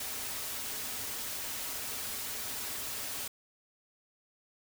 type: noise with comb filter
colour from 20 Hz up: white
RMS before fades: -38 dBFS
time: 0-3.28 s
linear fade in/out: 5 ms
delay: 5.8 ms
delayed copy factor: -0.5
effects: none